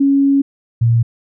sine tone pair in turn, 277.2 / 116.41 Hz, C#4 / A#2, 0 / -2 cents, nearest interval octave + minor third, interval 1502 cents, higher first, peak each -9 / -9 dBFS, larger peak neither, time 0-0.42 / 0.81-1.03 s, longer first, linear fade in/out 10 ms, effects none

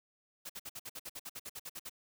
white noise bursts, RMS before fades -44 dBFS, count 15, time 0.45-1.896 s, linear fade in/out 10 ms, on 46 ms, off 54 ms, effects none

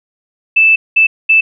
sine tone bursts at uneven times, 2637 Hz, E7, in tune, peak -5 dBFS, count 3, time 0.56-0.76 / 0.96-1.07 / 1.29-1.41 s, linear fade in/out 10 ms, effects none

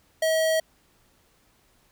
square tone, 640 Hz, D#5, 49 cents sharp, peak -21 dBFS, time 0.22-0.6 s, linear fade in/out 5 ms, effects pink hiss -63 dBFS RMS until 1.91 s

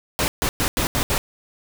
pink noise bursts at uneven times, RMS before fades -21 dBFS, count 6, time 0.19-0.28 / 0.42-0.49 / 0.6-0.68 / 0.77-0.87 / 0.95-1.03 / 1.1-1.18 s, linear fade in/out 0 ms, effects none

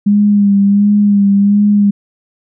sine tone with vibrato, 202.8 Hz, G#3, 41 cents flat, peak -6 dBFS, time 0.06-1.91 s, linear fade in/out 10 ms, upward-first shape sine, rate 1.4 Hz, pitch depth 33 cents each way, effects none

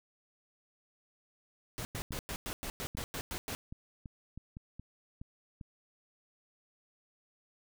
pink noise bursts, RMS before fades -39 dBFS, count 11, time 1.78-3.55 s, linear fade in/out 0 ms, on 70 ms, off 100 ms
clicks, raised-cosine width 5 ms, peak -32 dBFS, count 12, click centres 1.95 / 2.108 / 2.188 / 2.95 / 3.018 / 3.725 / 4.058 / 4.376 / 4.569 / 4.796 / 5.215 / 5.612 s
effects none

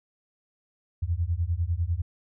sine beating tone pair, 80.6 / 90.6 Hz, E2 / F#2, -38 / -36 cents, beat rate 10 Hz, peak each -27 dBFS, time 1.02-2.02 s, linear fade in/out 10 ms, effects none

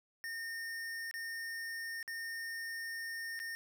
square tone with dropouts, 1827 Hz, A#6, 35 cents flat, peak -40 dBFS, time 0.24-3.55 s, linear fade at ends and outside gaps 0 ms, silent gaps 1.112-1.14 / 2.028-2.078 / 3.392-3.4 s, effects none

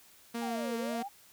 sawtooth tone with vibrato, 232.4 Hz, A#3, 5 cents flat, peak -30 dBFS, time 0.34-1.03 s, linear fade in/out 10 ms, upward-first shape sine, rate 3.9 Hz, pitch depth 14 cents each way
sine linear two-way sweep, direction down then up, 833 to 440 to 833 Hz, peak -37 dBFS, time 0.41-1.09 s, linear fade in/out 20 ms, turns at 0.76 s
effects white hiss -59 dBFS RMS until 1.32 s

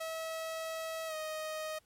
sawtooth tone with pitch glide, 646 to 624.4 Hz, E5 to D#5, -35 to +6 cents, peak -33 dBFS, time 0-1.79 s, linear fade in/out 10 ms, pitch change -59 cents, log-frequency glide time 1.07-1.14 s, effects pink hiss -70 dBFS RMS until 1.85 s + MP3 64 kbps

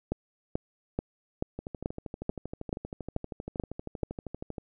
two click trains, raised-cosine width 2 ms, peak -23 / -15 dBFS, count 39 / 10, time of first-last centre 1.59-4.582 / 0.12-4.033 s, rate 12.7 / 2.3 Hz, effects none

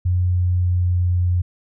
sine tone with pitch glide, 89.8 to 89.03 Hz, F2 to F2, +49 to +34 cents, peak -15 dBFS, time 0.05-1.42 s, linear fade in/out 10 ms, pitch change -15 cents, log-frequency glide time 0.37-1.09 s, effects none

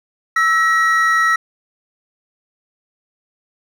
triangle tone pair together, 1315 / 1904.8 Hz, E6 / A#6, -5 / +37 cents, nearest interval tritone, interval 642 cents, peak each -13 dBFS, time 0.36-1.36 s, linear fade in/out 5 ms, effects none

